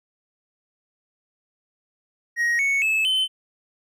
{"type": "tone with pitch steps", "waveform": "triangle", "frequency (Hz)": [1884, 2215, 2604, 3061], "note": ["A#6", "C#7", "E7", "G7"], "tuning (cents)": [18, -2, -22, -42], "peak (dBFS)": -17, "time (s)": [2.36, 3.28], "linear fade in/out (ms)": 50, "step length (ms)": 230, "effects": []}